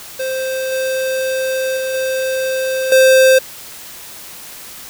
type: tone with level steps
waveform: square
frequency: 523.3 Hz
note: C5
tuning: in tune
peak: -19 / -17 / -19 / -17 / -7 dBFS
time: 0.19-3.39 s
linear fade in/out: 10 ms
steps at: 0.72 / 1.77 / 1.94 / 2.92 s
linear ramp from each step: 2 ms
effects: white hiss -34 dBFS RMS until 4.89 s